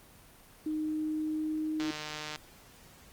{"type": "tone with pitch glide", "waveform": "sine", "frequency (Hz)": [309.1, 311.2], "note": ["D#4", "D#4"], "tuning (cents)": [-11, 0], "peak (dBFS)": -30, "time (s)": [0.66, 1.91], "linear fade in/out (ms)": 5, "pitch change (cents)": 11, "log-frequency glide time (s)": [0.9, 1.74]}
{"type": "click train", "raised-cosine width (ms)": 0.2, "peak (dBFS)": -21, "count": 86, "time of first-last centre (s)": [1.8, 2.359], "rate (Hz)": 152}
{"effects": ["pink hiss -56 dBFS RMS until 3.12 s", "Opus 24 kbps"]}